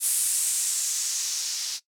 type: noise with low-pass filter sweep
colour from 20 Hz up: violet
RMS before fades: -27 dBFS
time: 0-1.8 s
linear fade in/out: 50 ms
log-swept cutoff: 10000 to 5100 Hz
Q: 2.4
effects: noise-tail reverb RT60 0.1 s tail -17 dB re dry